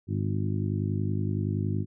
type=harmonic tone with a mistuned harmonic; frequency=50.7 Hz; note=G#1; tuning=41 cents flat; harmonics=2 / 3 / 4 / 5 / 6 / 7; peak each=-28 / -32 / -34 / -36 / -38 / -39 dBFS; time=0.07-1.86 s; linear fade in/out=50 ms; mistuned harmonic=7; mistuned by=+31 cents; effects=none